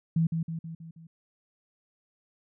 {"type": "tone with echo", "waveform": "sine", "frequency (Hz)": 163.8, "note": "E3", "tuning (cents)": -11, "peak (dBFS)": -21, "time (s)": [0.16, 0.27], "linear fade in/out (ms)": 5, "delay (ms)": 160, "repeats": 5, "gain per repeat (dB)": -5, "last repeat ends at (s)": 1.07, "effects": []}